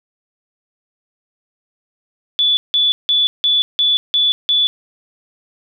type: tone bursts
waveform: sine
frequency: 3455 Hz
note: A7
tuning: 32 cents flat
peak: -11 dBFS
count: 7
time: 2.39-4.67 s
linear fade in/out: 0 ms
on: 180 ms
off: 170 ms
effects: none